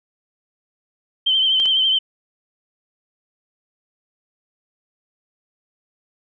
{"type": "tone with vibrato", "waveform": "sine", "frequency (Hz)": 3105, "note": "G7", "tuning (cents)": -17, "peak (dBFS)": -14, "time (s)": [1.26, 1.99], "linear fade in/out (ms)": 10, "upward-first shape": "triangle", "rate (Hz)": 12, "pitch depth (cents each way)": 52}
{"type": "clicks", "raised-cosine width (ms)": 0.2, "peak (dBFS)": -15, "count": 2, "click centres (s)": [1.6, 1.657]}
{"effects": []}